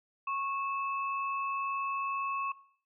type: tone pair together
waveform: sine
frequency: 1099.5 / 2615 Hz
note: C#6 / E7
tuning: -14 / -15 cents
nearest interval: octave + minor third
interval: 1499 cents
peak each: -32 / -39 dBFS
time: 0.27-2.52 s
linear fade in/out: 5 ms
effects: noise-tail reverb RT60 0.5 s tail -17 dB re dry